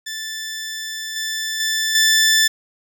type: tone with level steps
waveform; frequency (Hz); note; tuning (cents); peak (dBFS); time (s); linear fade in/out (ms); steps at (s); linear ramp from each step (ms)
15% pulse; 1760; A6; 0; -20 / -16 / -12 / -6; 0.06-2.48; 10; 1.16 / 1.6 / 1.95; 2
effects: none